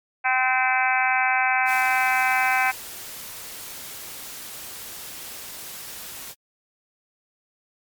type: harmonic tone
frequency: 257.4 Hz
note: C4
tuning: 28 cents flat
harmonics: 3 / 4 / 5 / 6 / 7 / 8 / 9 / 10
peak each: -23 / -28 / -32 / -24 / -32 / -27 / -26 / -29 dBFS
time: 0.24-2.72 s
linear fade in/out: 20 ms
type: noise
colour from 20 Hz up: white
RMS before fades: -37 dBFS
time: 1.65-6.35 s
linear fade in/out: 50 ms
effects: MP3 96 kbps